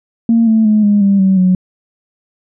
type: tone with pitch steps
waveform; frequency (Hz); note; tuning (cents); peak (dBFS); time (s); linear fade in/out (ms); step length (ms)
sine; 229.7 / 221.4 / 213.3 / 205.6 / 198.13 / 190.94 / 184.01; A#3 / A3 / G#3 / G#3 / G3 / G3 / F#3; -25 / +11 / +46 / -17 / +19 / -45 / -9; -6; 0.29-1.55; 2; 180
effects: tanh soft clip ceiling -2 dBFS